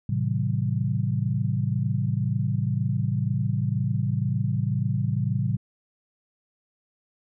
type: chord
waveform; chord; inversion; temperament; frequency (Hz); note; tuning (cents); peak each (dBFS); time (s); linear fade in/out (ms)
sine; A diminished seventh; none; just; 110 / 132 / 158.4 / 190.08; A2 / C3 / Eb3 / Gb3; 0 / +16 / +31 / +47; -26 / -26 / -31 / -30; 0.09-5.57; 5
effects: none